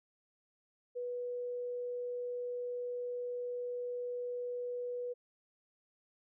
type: tone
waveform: sine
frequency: 489.7 Hz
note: B4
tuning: 15 cents flat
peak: -36 dBFS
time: 0.95-5.14 s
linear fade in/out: 20 ms
effects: none